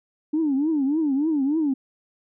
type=tone with vibrato; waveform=sine; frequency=293.7 Hz; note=D4; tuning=in tune; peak=-18 dBFS; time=0.33-1.74 s; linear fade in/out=10 ms; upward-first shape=triangle; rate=3.4 Hz; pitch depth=210 cents each way; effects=tanh soft clip ceiling -15 dBFS